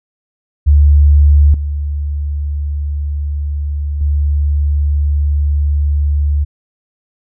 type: tone with level steps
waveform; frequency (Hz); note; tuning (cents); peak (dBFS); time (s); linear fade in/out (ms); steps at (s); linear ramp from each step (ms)
sine; 72.8; D2; -15; -4 / -15 / -10; 0.66-6.45; 20; 1.54 / 4.01; 2
effects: none